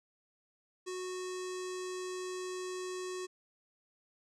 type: tone with low-pass filter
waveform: square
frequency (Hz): 367.6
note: F#4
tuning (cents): -11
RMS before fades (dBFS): -40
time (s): 0.86-3.27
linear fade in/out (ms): 20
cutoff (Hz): 7500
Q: 2.7
effects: none